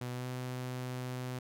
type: tone with pitch glide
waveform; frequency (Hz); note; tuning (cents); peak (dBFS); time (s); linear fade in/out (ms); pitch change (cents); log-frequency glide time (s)
sawtooth; 123.9 to 126.43; B2 to B2; +6 to +41; -33; 0.01-1.39; 5; +35; 0.12-0.26
effects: none